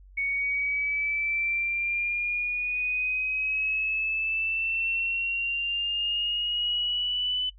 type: exponential sweep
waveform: sine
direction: up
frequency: 2223 to 3005 Hz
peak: -25 dBFS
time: 0.17-7.5 s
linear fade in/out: 10 ms
effects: noise-tail reverb RT60 0.1 s tail -21 dB re dry + added 47 Hz sine -48 dBFS peak until 7.58 s